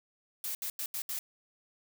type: noise bursts at uneven times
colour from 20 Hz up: blue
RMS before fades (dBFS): -36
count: 5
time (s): 0.44-0.55 / 0.62-0.7 / 0.79-0.86 / 0.94-1.02 / 1.09-1.19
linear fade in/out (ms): 2
effects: none